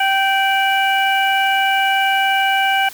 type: harmonic tone with a mistuned harmonic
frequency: 779 Hz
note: G5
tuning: 11 cents flat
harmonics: 1 / 2 / 3 / 4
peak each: -16 / -19 / -21 / -22 dBFS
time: 0-2.89 s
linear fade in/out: 5 ms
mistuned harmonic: 4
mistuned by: -110 cents
effects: white hiss -37 dBFS RMS until 2.93 s